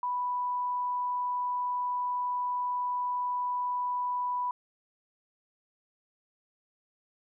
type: tone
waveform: sine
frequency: 987.8 Hz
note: B5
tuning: in tune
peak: -28 dBFS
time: 0.03-4.51 s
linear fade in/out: 2 ms
effects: none